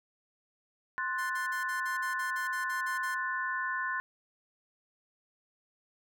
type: chord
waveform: sine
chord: F# diminished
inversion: second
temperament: equal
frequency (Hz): 1046.5 / 1480 / 1760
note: C6 / F#6 / A6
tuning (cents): 0 / 0 / 0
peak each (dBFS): -35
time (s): 0.98-4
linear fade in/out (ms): 0
type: tone bursts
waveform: 5% pulse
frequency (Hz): 1050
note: C6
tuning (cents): +6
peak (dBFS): -32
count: 12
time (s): 1.18-3.148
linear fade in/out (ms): 10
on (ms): 120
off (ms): 48
effects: none